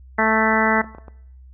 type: harmonic tone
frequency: 220 Hz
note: A3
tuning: in tune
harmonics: 1 / 2 / 3 / 4 / 5 / 6 / 7 / 8 / 9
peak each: -23 / -25 / -23 / -22 / -26 / -25 / -25 / -24 / -23 dBFS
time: 0.18-0.82 s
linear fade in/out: 10 ms
type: clicks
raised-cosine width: 1 ms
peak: -25 dBFS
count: 7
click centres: 0.536 / 0.665 / 0.785 / 0.843 / 0.949 / 0.984 / 1.082 s
effects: noise-tail reverb RT60 0.7 s tail -20 dB re dry + added 64 Hz sine -41 dBFS peak until 1.53 s